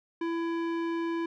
square tone with low-pass filter, 334 Hz, E4, 23 cents sharp, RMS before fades -31 dBFS, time 0.21-1.26 s, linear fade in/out 5 ms, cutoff 2300 Hz, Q 0.73, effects none

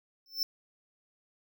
square tone with exponential growth, 5330 Hz, E8, 18 cents sharp, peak -24 dBFS, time 0.26-0.43 s, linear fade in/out 1 ms, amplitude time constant 35 ms, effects none

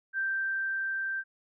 sine tone with level ramp, 1568 Hz, G6, in tune, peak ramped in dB -27 to -30 dBFS, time 0.13-1.24 s, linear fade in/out 50 ms, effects none

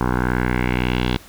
10% pulse tone with low-pass filter sweep, 61.74 Hz, B1, in tune, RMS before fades -20 dBFS, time 0.01-1.17 s, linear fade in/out 0 ms, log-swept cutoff 1200 to 3600 Hz, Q 2.9, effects pink hiss -44 dBFS RMS until 1.28 s

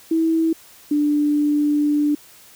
sine tone pair in turn, 324.8 / 294.8 Hz, E4 / D4, -26 / +7 cents, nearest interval major second, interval 167 cents, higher first, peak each -15 dBFS, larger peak neither, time 0.11-0.53 / 0.91-2.15 s, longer second, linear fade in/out 5 ms, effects white hiss -47 dBFS RMS until 2.55 s

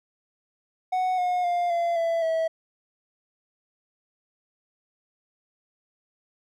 triangle tone with pitch steps, 740 / 721 / 702.5 / 684.5 / 666.9 / 649.8 Hz, F#5 / F#5 / F5 / F5 / E5 / E5, 0 / -45 / +10 / -35 / +20 / -25 cents, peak -20 dBFS, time 0.92-2.48 s, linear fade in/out 10 ms, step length 260 ms, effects none

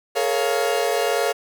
40% pulse chord, Bb minor seventh, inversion third, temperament equal with one note detuned, 425 / 466.2 / 554.4 / 698.5 Hz, Ab4 / Bb4 / Db5 / F5, +40 / 0 / 0 / 0 cents, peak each -24 dBFS, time 0.15-1.33 s, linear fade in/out 20 ms, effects none

